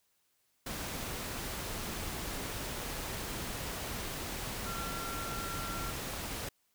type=tone in noise; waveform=sine; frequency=1366 Hz; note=F6; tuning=39 cents flat; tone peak=-41 dBFS; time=4.66-5.91 s; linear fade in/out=5 ms; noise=pink; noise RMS=-39 dBFS; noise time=0.66-6.49 s; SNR=-5 dB; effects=white hiss -75 dBFS RMS until 6.74 s